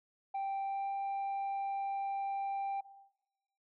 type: tone with pitch glide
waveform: sine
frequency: 784 to 789 Hz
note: G5 to G5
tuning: 0 to +11 cents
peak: -31 dBFS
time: 0.34-2.81 s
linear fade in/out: 10 ms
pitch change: +11 cents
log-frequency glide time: 0.63-0.9 s
effects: noise-tail reverb RT60 0.9 s tail -17 dB re dry + tanh soft clip ceiling -33 dBFS